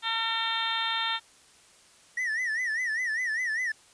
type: harmonic tone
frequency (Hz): 453.2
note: A#4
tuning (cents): -49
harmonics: 2 / 3 / 4 / 5 / 6 / 7 / 8 / 9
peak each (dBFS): -34 / -34 / -34 / -39 / -40 / -35 / -31 / -42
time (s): 0.02-1.2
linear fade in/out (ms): 50
type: tone with vibrato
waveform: triangle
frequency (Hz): 1874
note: A#6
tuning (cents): +9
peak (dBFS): -25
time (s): 2.17-3.72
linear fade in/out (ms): 5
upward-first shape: sine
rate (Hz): 5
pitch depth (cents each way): 140
effects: white hiss -57 dBFS RMS until 3.93 s + resampled to 22050 Hz